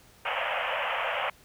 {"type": "band-pass noise", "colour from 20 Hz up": "pink", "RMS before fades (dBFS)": -30, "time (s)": [0.25, 1.3], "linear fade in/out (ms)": 5, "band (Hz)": [510, 3100], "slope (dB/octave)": 96, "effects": ["pink hiss -57 dBFS RMS until 1.44 s"]}